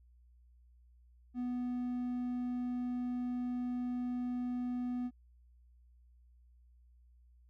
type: tone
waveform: triangle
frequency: 246.9 Hz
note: B3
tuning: in tune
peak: -32 dBFS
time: 1.34-5.11 s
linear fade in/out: 50 ms
effects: added 60 Hz sine -60 dBFS peak until 7.49 s